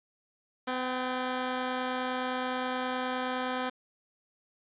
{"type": "tone pair together", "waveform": "10% pulse", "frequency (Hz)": [254.1, 791.9], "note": ["B3", "G5"], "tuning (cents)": [49, 17], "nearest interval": "octave + minor sixth", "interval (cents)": 1968, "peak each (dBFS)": [-22, -32], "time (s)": [0.67, 3.7], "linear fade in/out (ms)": 10, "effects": ["resampled to 8000 Hz", "9-bit"]}